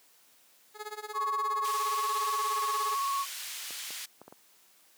15% pulse tone with tremolo, 423.8 Hz, G#4, 35 cents sharp, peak -29 dBFS, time 0.74-2.98 s, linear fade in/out 50 ms, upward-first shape sine, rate 17 Hz, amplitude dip 90%
sine tone with vibrato, 1107 Hz, C#6, 3 cents flat, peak -28 dBFS, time 1.13-3.26 s, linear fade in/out 50 ms, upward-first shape sine, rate 18 Hz, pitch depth 26 cents each way
pink band-pass noise, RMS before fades -40 dBFS, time 1.64-4.06 s, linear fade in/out 10 ms, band 2500 to 15000 Hz, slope 12 dB/octave
clicks, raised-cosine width 1 ms, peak -33 dBFS, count 5, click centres 3.707 / 3.906 / 4.216 / 4.28 / 4.325 s
effects white hiss -62 dBFS RMS until 4.97 s + high-pass 200 Hz 12 dB/octave

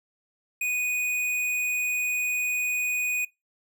sine tone with tanh clipping, 2480 Hz, D#7, 6 cents flat, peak -26 dBFS, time 0.61-3.25 s, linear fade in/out 5 ms, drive 18 dB, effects noise-tail reverb RT60 0.2 s tail -22 dB re dry

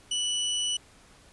sawtooth tone, 2960 Hz, F#7, in tune, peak -23 dBFS, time 0.11-0.77 s, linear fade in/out 5 ms, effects pink hiss -56 dBFS RMS until 1.32 s + resampled to 24000 Hz

